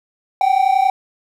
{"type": "tone pair together", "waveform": "triangle", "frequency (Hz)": [755, 785.9], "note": ["F#5", "G5"], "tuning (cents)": [35, 4], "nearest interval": "minor second", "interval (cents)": 69, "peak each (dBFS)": -13, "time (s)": [0.41, 0.9], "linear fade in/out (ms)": 2, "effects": ["8-bit"]}